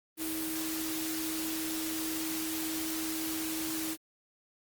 sine tone in noise, 319.6 Hz, D#4, 47 cents sharp, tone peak -35 dBFS, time 0.17-3.97 s, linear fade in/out 50 ms, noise white, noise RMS -37 dBFS, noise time 0.17-3.97 s, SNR -1 dB, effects Opus 32 kbps

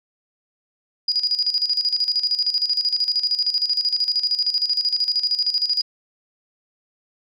sine tone with tremolo, 4892 Hz, D#8, 30 cents flat, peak -16 dBFS, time 1.08-5.82 s, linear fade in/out 5 ms, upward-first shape square, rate 13 Hz, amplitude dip 70%, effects none

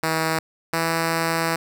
5% pulse tone pair in turn, 160.6 / 164.54 Hz, E3 / E3, -45 / -3 cents, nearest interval unison, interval 42 cents, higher second, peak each -9 dBFS, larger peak neither, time 0.03-0.39 / 0.73-1.56 s, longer second, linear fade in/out 5 ms, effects none

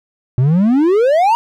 triangle exponential sweep, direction up, 120 to 958 Hz, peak -7 dBFS, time 0.38-1.35 s, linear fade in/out 0 ms, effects none

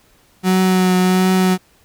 35% pulse tone with vibrato, 185 Hz, F#3, in tune, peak -10 dBFS, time 0.43-1.58 s, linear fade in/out 50 ms, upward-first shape triangle, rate 1.4 Hz, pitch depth 20 cents each way, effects pink hiss -54 dBFS RMS until 1.84 s

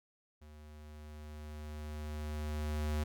square tone with level ramp, 75.6 Hz, D#2, 49 cents flat, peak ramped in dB -53 to -32 dBFS, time 0.41-3.04 s, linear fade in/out 10 ms, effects none

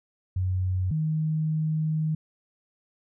sine tone pair in turn, 92.5 / 156.38 Hz, F#2 / D#3, 0 / +9 cents, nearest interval major sixth, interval 909 cents, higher second, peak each -23 dBFS, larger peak neither, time 0.36-0.91 / 0.91-2.15 s, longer second, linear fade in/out 5 ms, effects none

